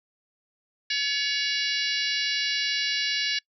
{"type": "harmonic tone with a mistuned harmonic", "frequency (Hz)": 569, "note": "C#5", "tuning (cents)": 45, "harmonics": [3, 4, 5, 6, 7, 8, 9, 10], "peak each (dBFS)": [-31, -32, -31, -37, -31, -34, -33, -40], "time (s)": [0.9, 3.39], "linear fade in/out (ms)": 5, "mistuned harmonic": 4, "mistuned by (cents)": -28, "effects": ["noise-tail reverb RT60 0.1 s tail -25 dB re dry"]}